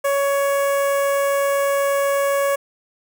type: tone with notch filter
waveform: sawtooth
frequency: 559 Hz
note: C#5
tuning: 14 cents sharp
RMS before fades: -19 dBFS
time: 0.04-2.56 s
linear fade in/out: 10 ms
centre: 4100 Hz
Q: 0.63
effects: none